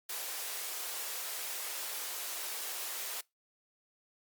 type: high-pass noise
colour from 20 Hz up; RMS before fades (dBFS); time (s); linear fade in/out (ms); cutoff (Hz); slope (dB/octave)
white; -39; 0.09-3.21; 5; 390; 24
effects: noise-tail reverb RT60 0.2 s tail -24 dB re dry + Opus 48 kbps